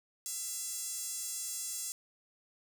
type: tone with high-pass filter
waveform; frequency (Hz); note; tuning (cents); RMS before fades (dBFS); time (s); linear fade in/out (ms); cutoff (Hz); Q
sawtooth; 674; E5; +38; -39; 0.26-1.92; 0; 7400; 2.3
effects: 10-bit